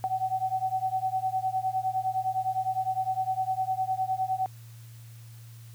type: beating tone pair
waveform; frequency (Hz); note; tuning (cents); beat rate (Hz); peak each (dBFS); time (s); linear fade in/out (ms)
sine; 751 / 760.8; F#5 / F#5; +26 / +48; 9.8; -29; 0.04-4.46; 0
effects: added 115 Hz sine -44 dBFS peak until 5.74 s + white hiss -57 dBFS RMS until 5.74 s